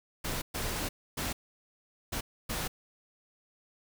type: noise bursts at uneven times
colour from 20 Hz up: pink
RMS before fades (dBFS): -34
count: 5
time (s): 0.24-0.42 / 0.54-0.89 / 1.17-1.33 / 2.12-2.21 / 2.49-2.68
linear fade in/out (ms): 10
effects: none